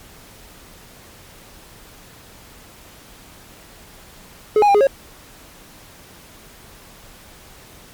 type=tone with pitch steps; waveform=triangle; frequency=426.5 / 827 / 801 / 414.9 / 547 Hz; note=G#4 / G#5 / G5 / G#4 / C#5; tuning=+46 / -8 / +37 / -2 / -23 cents; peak=-8 dBFS; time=4.56-4.87 s; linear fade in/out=2 ms; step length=62 ms; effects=pink hiss -44 dBFS RMS until 7.93 s + MP3 96 kbps